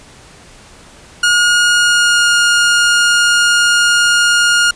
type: tone with pitch glide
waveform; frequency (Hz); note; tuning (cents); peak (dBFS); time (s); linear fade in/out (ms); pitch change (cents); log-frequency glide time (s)
sawtooth; 1434 to 1422.5; F6 to F6; +45 to +31; -5; 1.23-4.71; 5; -14; 1.77-2.3
effects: pink hiss -40 dBFS RMS until 4.75 s + resampled to 22050 Hz